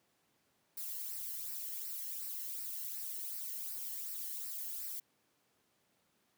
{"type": "noise with flanger", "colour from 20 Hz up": "violet", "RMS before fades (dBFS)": -42, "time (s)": [0.77, 5], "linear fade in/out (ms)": 5, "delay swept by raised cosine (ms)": [0.29, 0.86], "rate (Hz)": 2.7, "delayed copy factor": -0.55, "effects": ["pink hiss -75 dBFS RMS until 6.37 s", "high-pass 150 Hz 12 dB/octave"]}